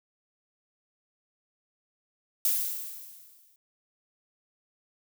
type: noise with exponential decay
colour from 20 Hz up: violet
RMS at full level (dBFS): -24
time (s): 2.45-3.56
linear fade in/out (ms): 2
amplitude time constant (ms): 240
effects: none